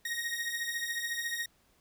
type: beating tone pair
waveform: sawtooth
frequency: 1864.7 / 1878.7 Hz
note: A#6 / A#6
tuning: 0 / +13 cents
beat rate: 14 Hz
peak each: -33 / -32 dBFS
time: 0.05-1.46 s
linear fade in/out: 5 ms
effects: pink hiss -68 dBFS RMS until 1.8 s